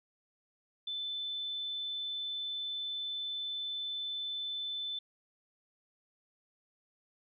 sine tone, 3520 Hz, A7, in tune, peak -35 dBFS, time 0.87-4.99 s, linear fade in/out 5 ms, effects none

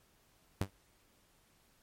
sawtooth tone with exponential decay, 97.6 Hz, G2, 7 cents flat, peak -24 dBFS, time 0.61-0.7 s, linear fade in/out 0 ms, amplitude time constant 19 ms, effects pink hiss -69 dBFS RMS until 1.82 s + MP3 64 kbps

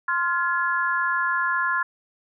sine chord, F minor, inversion second, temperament equal with one note detuned, 1046.5 / 1396.9 / 1701 Hz, C6 / F6 / Ab6, 0 / 0 / +41 cents, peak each -25 dBFS, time 0.08-1.83 s, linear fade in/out 5 ms, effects none

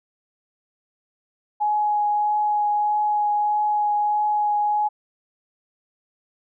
sine tone with vibrato, 837 Hz, G#5, 13 cents sharp, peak -18 dBFS, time 1.6-4.89 s, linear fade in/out 20 ms, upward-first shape triangle, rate 1.6 Hz, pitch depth 12 cents each way, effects none

